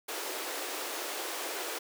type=high-pass noise; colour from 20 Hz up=pink; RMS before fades=-37 dBFS; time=0.08-1.79 s; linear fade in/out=10 ms; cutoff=320 Hz; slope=48 dB/octave; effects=none